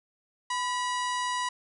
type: harmonic tone with a mistuned harmonic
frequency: 969 Hz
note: B5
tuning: 33 cents flat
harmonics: 1 / 2 / 3 / 4 / 5 / 6 / 7 / 8 / 9 / 10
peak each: -29 / -35 / -39 / -41 / -43 / -45 / -46 / -47 / -48 / -49 dBFS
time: 0.5-1.49 s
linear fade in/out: 5 ms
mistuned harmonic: 1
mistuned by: +51 cents
effects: none